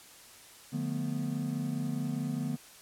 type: chord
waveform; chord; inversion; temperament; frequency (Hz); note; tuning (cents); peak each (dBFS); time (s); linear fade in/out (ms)
triangle; B half-diminished seventh; first; just; 148.16 / 177.8 / 222.2 / 246.9; D3 / F3 / A3 / B3; +16 / +31 / +17 / 0; -33 / -38 / -36 / -33; 0.72-2.57; 20
effects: white hiss -53 dBFS RMS until 2.81 s + low-pass 12000 Hz 12 dB/octave